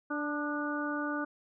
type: harmonic tone with a mistuned harmonic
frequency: 293.7 Hz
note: D4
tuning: in tune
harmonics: 1 / 2 / 3 / 4 / 5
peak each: -34 / -40 / -43 / -39 / -37 dBFS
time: 0.1-1.25 s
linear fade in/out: 10 ms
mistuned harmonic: 4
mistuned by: +32 cents
effects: none